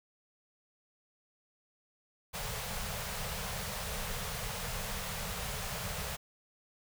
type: band-stop noise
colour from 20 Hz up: pink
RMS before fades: -38 dBFS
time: 2.33-6.17 s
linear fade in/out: 20 ms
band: 210 to 420 Hz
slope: 96 dB/octave
effects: none